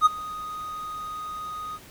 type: tone with ADSR envelope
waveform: triangle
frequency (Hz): 1244.5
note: D#6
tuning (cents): 0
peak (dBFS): -9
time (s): 0.01-1.79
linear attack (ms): 48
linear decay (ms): 19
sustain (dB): -21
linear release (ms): 45
effects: pink hiss -48 dBFS RMS until 1.9 s